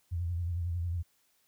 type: tone with vibrato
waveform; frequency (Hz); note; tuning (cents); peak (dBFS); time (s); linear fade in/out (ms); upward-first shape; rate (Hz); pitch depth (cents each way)
sine; 86.2; F2; -22; -30; 0.11-1.03; 20; triangle; 11; 82
effects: white hiss -71 dBFS RMS until 1.47 s